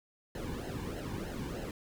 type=noise with flanger; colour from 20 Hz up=brown; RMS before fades=-39 dBFS; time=0.35-1.71 s; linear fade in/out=2 ms; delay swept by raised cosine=0.84 to 1.57 ms; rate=3.2 Hz; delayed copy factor=-0.8; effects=none